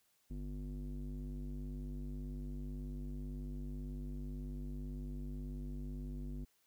square tone with low-pass filter, 49.06 Hz, G1, 2 cents sharp, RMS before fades -43 dBFS, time 0.3-6.45 s, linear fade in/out 10 ms, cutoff 260 Hz, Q 2.5, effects white hiss -75 dBFS RMS until 6.66 s

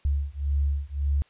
sine beating tone pair, 70 / 71.8 Hz, C#2 / D2, +18 / -39 cents, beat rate 1.8 Hz, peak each -26 dBFS, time 0.05-1.22 s, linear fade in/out 0 ms, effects white hiss -61 dBFS RMS until 1.29 s + resampled to 8000 Hz

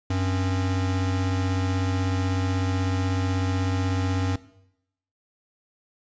square tone pair together, 94.7 / 267.9 Hz, F#2 / C4, +41 / +41 cents, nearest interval octave + tritone, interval 1800 cents, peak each -24 / -31 dBFS, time 0.1-4.36 s, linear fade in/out 5 ms, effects noise-tail reverb RT60 0.8 s tail -18 dB re dry + resampled to 16000 Hz

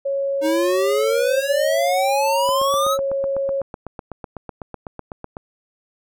sine tone with pitch glide, 552 to 548.5 Hz, C#5 to C#5, -7 to -18 cents, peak -19 dBFS, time 0.05-3.62 s, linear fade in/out 10 ms, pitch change -11 cents, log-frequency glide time 1.9-2.88 s
square exponential sweep, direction up, 306.2 to 1318.5 Hz, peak -19 dBFS, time 0.41-2.98 s, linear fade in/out 50 ms
click train, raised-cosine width 1 ms, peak -17 dBFS, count 24, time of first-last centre 2.49-5.369 s, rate 7.99 Hz
effects none

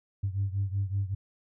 sine beating tone pair, 96.9 / 102.2 Hz, G2 / G#2, -20 / -27 cents, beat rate 5.3 Hz, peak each -28 / -31 dBFS, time 0.23-1.15 s, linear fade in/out 10 ms, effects tanh soft clip ceiling -21 dBFS

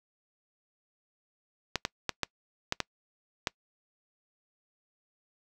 clicks, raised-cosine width 0.2 ms, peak -10 dBFS, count 7, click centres 1.757 / 1.851 / 2.093 / 2.233 / 2.724 / 2.803 / 3.472 s, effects noise-tail reverb RT60 0.1 s tail -25 dB re dry

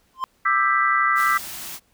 triangle tone with exponential growth, 1046.5 Hz, C6, in tune, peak -16 dBFS, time 0.14-0.24 s, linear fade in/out 0 ms, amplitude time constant 20 ms
sine chord, E minor seventh, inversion third, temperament just, 1186.7 / 1318.5 / 1582.2 / 1977.8 Hz, D6 / E6 / G6 / B6, +18 / 0 / +16 / +2 cents, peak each -21 / -21 / -25 / -22 dBFS, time 0.45-1.38 s, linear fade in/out 10 ms
white band-stop noise, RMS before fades -34 dBFS, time 1.15-1.8 s, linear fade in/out 50 ms, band 400 to 580 Hz, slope 96 dB/octave
effects pink hiss -63 dBFS RMS until 1.93 s

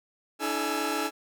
sawtooth tone cluster, 291.4 / 324.4 / 430.1 / 831 / 1339 Hz, D4 / E4 / A4 / G#5 / E6, -13 / -28 / -39 / +1 / +27 cents, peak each -30 dBFS, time 0.39-1.11 s, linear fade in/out 50 ms, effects none

